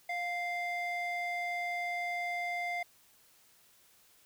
triangle ring-modulated tone, 1396.9 Hz, F6, in tune, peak -28 dBFS, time 0.09-2.83 s, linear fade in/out 5 ms, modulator 693 Hz, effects white hiss -64 dBFS RMS until 4.25 s

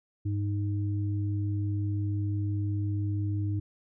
sine tone pair together, 101.12 / 309.2 Hz, G#2 / D#4, -46 / -11 cents, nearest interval octave + perfect fifth, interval 1935 cents, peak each -27 / -36 dBFS, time 0.25-3.6 s, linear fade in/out 10 ms, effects none

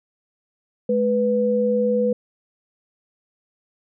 sine tone pair together, 212.8 / 493.9 Hz, G#3 / B4, +42 / 0 cents, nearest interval octave + minor third, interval 1458 cents, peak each -22 / -18 dBFS, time 0.89-2.13 s, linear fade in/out 5 ms, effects none

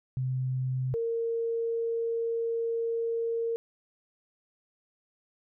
sine tone pair in turn, 129.2 / 460.4 Hz, C3 / A#4, -21 / -22 cents, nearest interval octave + minor seventh, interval 2199 cents, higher second, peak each -27 dBFS, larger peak neither, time 0.17-0.94 / 0.94-3.56 s, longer second, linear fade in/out 0 ms, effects none

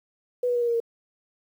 sine tone with pitch steps, 493.5 / 487.3 / 481.1 / 475 / 469 / 463.1 Hz, B4 / B4 / B4 / A#4 / A#4 / A#4, -1 / -23 / -45 / +33 / +11 / -11 cents, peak -21 dBFS, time 0.43-0.802 s, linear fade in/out 5 ms, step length 62 ms, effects 9-bit

